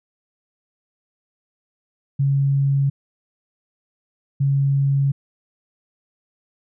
sine tone bursts at uneven times, 138.59 Hz, C#3, in tune, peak -15 dBFS, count 2, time 2.19-2.9 / 4.4-5.12 s, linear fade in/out 10 ms, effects none

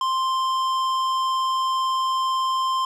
sine tone with tanh clipping, 1047 Hz, C6, 1 cent sharp, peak -22 dBFS, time 0.01-2.85 s, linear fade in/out 2 ms, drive 13 dB, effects none

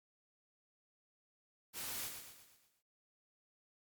white noise with echo, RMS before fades -43 dBFS, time 1.73-2.11 s, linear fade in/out 50 ms, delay 120 ms, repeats 6, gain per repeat -6 dB, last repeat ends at 2.83 s, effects MP3 96 kbps

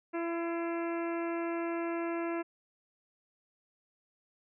harmonic tone with a mistuned harmonic, 336.7 Hz, E4, 37 cents sharp, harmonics 1 / 2 / 3 / 4 / 5 / 6 / 7 / 8, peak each -33 / -39 / -43 / -45 / -47 / -49 / -50 / -51 dBFS, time 0.13-2.43 s, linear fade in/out 20 ms, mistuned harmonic 6, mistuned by +53 cents, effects none

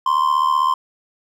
triangle tone with amplitude modulation, 1044 Hz, C6, 4 cents flat, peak -9 dBFS, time 0.06-0.74 s, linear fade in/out 5 ms, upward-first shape sine, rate 75.6 Hz, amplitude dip 75%, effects none

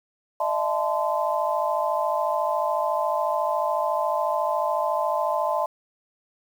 sine tone cluster, 608 / 662 / 872 / 1031 Hz, D#5 / E5 / A5 / C6, -40 / +7 / -16 / -26 cents, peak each -27 dBFS, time 0.4-5.66 s, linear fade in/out 5 ms, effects 8-bit

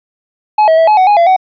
triangle tone with pitch steps, 850 / 643 / 653 / 851 / 747 / 828 / 681 / 750 Hz, G#5 / E5 / E5 / G#5 / F#5 / G#5 / F5 / F#5, +40 / -43 / -17 / +42 / +16 / -5 / -44 / +23 cents, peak -3 dBFS, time 0.58-1.364 s, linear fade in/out 5 ms, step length 98 ms, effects resampled to 11025 Hz

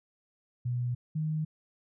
sine tone pair in turn, 122.6 / 155.5 Hz, B2 / D#3, -12 / -1 cents, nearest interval major third, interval 411 cents, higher second, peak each -28 dBFS, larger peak neither, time 0.65-0.95 / 1.15-1.45 s, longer neither, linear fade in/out 10 ms, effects none

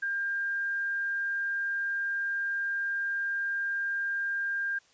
sine tone, 1600 Hz, G6, 35 cents sharp, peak -28 dBFS, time 0.02-4.79 s, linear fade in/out 10 ms, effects white hiss -63 dBFS RMS until 4.93 s + resampled to 16000 Hz

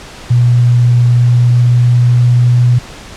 sine tone with pitch glide, 121.1 to 122.22 Hz, B2 to B2, -34 to -18 cents, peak -5 dBFS, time 0.3-2.79 s, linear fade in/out 10 ms, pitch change +16 cents, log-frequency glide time 1.08-2.66 s, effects pink hiss -31 dBFS RMS until 3.16 s + low-pass 7000 Hz 12 dB/octave

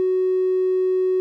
triangle tone with tanh clipping, 371.4 Hz, F#4, 7 cents sharp, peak -16 dBFS, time 0-1.2 s, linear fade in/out 0 ms, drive 1 dB, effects none

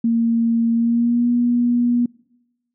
sine tone with pitch glide, 230.7 to 241.1 Hz, A#3 to B3, -18 to -41 cents, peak -14 dBFS, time 0.04-2.06 s, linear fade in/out 5 ms, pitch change +77 cents, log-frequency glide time 0.73-1.29 s, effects noise-tail reverb RT60 1.0 s tail -26 dB re dry

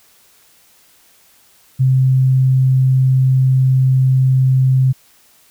sine tone, 130.81 Hz, C3, in tune, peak -9 dBFS, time 1.79-4.93 s, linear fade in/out 20 ms, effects white hiss -51 dBFS RMS until 5.5 s

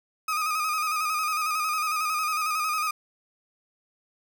35% pulse tone with vibrato, 1244.5 Hz, D#6, in tune, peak -23 dBFS, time 0.28-2.91 s, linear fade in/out 5 ms, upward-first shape square, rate 11 Hz, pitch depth 40 cents each way, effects none

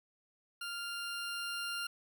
20% pulse tone with level ramp, 1396.9 Hz, F6, in tune, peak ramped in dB -34 to -31 dBFS, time 0.61-1.87 s, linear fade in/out 5 ms, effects none

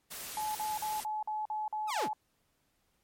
white noise, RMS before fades -42 dBFS, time 0.1-1.05 s, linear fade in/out 20 ms
sine tone bursts, 856 Hz, A5, 48 cents flat, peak -32 dBFS, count 8, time 0.37-2.132 s, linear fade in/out 2 ms, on 180 ms, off 46 ms
sawtooth linear sweep, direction down, 1352 to 77.78 Hz, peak -28 dBFS, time 1.87-2.09 s, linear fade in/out 50 ms
effects pink hiss -75 dBFS RMS until 3.03 s + MP3 64 kbps

